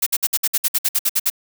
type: noise bursts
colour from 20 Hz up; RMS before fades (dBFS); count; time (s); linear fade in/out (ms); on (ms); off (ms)
blue; -17; 13; 0.02-1.301; 10; 45; 58
effects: none